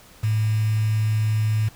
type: tone with quantisation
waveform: sine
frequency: 108.3 Hz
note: A2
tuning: 27 cents flat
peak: -18 dBFS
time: 0.23-1.69 s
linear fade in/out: 10 ms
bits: 6
effects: pink hiss -49 dBFS RMS until 1.75 s